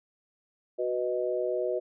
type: chord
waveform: sine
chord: B major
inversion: second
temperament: equal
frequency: 370 / 493.9 / 622.3 Hz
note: F#4 / B4 / D#5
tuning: 0 / 0 / 0 cents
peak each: -31 dBFS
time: 0.78-1.8 s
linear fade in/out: 20 ms
effects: none